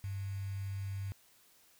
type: tone with quantisation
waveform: sine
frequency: 98 Hz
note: G2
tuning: in tune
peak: -36 dBFS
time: 0.04-1.12 s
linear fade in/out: 0 ms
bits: 9
effects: white hiss -65 dBFS RMS until 1.79 s